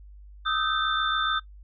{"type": "tone cluster", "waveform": "sine", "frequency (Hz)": [1233, 1300, 1549, 3566], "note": ["D#6", "E6", "G6", "A7"], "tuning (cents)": [-16, -24, -21, 22], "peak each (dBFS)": -29, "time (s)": [0.45, 1.4], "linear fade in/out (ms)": 20, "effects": ["noise-tail reverb RT60 0.1 s tail -17 dB re dry", "added 50 Hz sine -44 dBFS peak until 1.63 s"]}